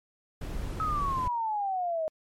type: noise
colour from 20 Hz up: brown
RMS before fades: -34 dBFS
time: 0.41-1.28 s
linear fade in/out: 5 ms
type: exponential sweep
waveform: sine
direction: down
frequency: 1297 to 620 Hz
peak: -27 dBFS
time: 0.8-2.08 s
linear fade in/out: 0 ms
effects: MP3 64 kbps